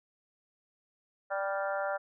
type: harmonic tone with a mistuned harmonic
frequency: 195.8 Hz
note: G3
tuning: 2 cents flat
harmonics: 3 / 4 / 5 / 6 / 7 / 8 / 9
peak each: -33 / -36 / -43 / -45 / -37 / -45 / -46 dBFS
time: 1.3-1.98 s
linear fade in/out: 20 ms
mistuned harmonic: 7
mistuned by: +26 cents
effects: none